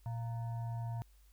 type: tone with frequency modulation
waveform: sine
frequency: 117 Hz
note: A#2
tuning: 7 cents sharp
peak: -36 dBFS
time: 0.06-1.02 s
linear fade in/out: 0 ms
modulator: 810 Hz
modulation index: 0.37
effects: added 50 Hz sine -60 dBFS peak until 1.32 s + white hiss -72 dBFS RMS until 1.32 s